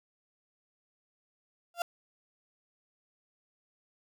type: tone with exponential growth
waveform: 35% pulse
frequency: 691 Hz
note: F5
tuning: 19 cents flat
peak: -24 dBFS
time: 1.74-1.82 s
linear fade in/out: 2 ms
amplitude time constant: 17 ms
effects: none